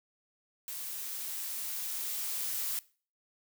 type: noise with level ramp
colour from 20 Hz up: blue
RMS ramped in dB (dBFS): -40 to -34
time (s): 0.68-2.79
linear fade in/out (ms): 0
effects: noise-tail reverb RT60 0.4 s tail -21 dB re dry